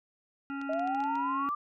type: harmonic tone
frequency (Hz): 277.2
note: C#4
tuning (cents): 0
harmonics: 1 / 3 / 5 / 7 / 9 / 10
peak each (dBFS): -35 / -46 / -40 / -54 / -55 / -55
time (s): 0.5-1.49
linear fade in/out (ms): 0
type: clicks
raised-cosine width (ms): 0.2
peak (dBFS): -31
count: 8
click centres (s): 0.615 / 0.734 / 0.795 / 0.875 / 0.948 / 1.004 / 1.039 / 1.155
type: linear sweep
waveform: sine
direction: up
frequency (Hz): 622.3 to 1194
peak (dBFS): -29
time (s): 0.69-1.55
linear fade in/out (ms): 5
effects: none